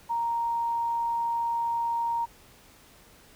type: tone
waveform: sine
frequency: 932.3 Hz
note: A#5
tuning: in tune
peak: -25 dBFS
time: 0.09-2.26 s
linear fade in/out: 20 ms
effects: pink hiss -55 dBFS RMS until 3.35 s